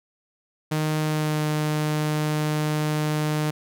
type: tone with pitch glide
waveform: sawtooth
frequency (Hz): 154.5 to 152.28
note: D#3 to D#3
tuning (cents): -12 to -37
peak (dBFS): -18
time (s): 0.71-3.51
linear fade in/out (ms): 10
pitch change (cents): -25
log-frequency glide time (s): 1.02-1.44
effects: none